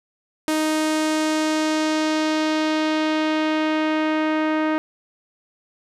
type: tone with low-pass filter sweep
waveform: sawtooth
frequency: 311.1 Hz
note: D#4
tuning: in tune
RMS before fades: -21 dBFS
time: 0.48-4.78 s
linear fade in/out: 0 ms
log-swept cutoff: 11000 to 1900 Hz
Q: 1.1
effects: none